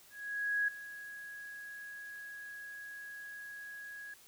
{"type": "tone with ADSR envelope", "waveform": "sine", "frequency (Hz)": 1661.2, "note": "G#6", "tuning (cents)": 0, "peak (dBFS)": -28, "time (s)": [0.1, 4.14], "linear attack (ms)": 580, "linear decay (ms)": 5, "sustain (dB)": -16, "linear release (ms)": 4, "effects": ["white hiss -60 dBFS RMS until 4.27 s"]}